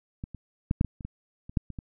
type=clicks; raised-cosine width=5 ms; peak=-22 / -27 / -12 / -9 / -19 / -28 / -23 / -29 / -11 / -26 / -24 dBFS; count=11; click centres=0.239 / 0.347 / 0.711 / 0.811 / 0.847 / 1.008 / 1.05 / 1.495 / 1.572 / 1.703 / 1.788 s; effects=none